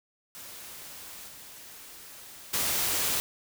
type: noise with level steps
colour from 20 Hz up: white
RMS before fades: -44 / -47 / -28 dBFS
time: 0.35-3.2 s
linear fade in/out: 0 ms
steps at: 1.28 / 2.53 s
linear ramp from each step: 10 ms
effects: none